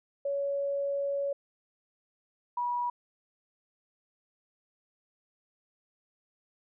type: tone pair in turn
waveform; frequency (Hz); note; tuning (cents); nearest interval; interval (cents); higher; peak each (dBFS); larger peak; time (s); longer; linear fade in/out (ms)
sine; 561 / 969.5; C#5 / B5; +21 / -32; major sixth; 947; second; -28; neither; 0.25-1.33 / 2.57-2.9; first; 5
effects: none